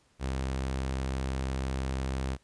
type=tone; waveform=sawtooth; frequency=66 Hz; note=C2; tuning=16 cents sharp; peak=-26 dBFS; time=0.19-2.38 s; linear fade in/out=50 ms; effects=pink hiss -67 dBFS RMS until 2.43 s + resampled to 22050 Hz